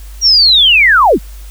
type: linear sweep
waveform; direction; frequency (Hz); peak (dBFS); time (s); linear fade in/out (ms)
sine; down; 5740 to 127.8; -4; 0.21-1.19; 50
effects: added 50 Hz sine -27 dBFS peak until 1.5 s + white hiss -41 dBFS RMS until 1.5 s